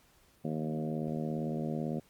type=harmonic tone with a mistuned harmonic; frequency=77.78 Hz; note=D#2; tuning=in tune; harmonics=2 / 3 / 4 / 5 / 6 / 7 / 8 / 9; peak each=-36 / -36 / -42 / -42 / -46 / -43 / -48 / -47 dBFS; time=0.44-2 s; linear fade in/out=10 ms; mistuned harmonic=2; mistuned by=+16 cents; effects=pink hiss -65 dBFS RMS until 2.09 s + Opus 48 kbps